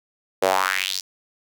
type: tone with high-pass filter sweep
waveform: sawtooth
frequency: 94.4 Hz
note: F#2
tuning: 35 cents sharp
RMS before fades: -22 dBFS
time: 0.42-1.01 s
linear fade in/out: 10 ms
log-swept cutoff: 480 to 5500 Hz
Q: 3.4
effects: none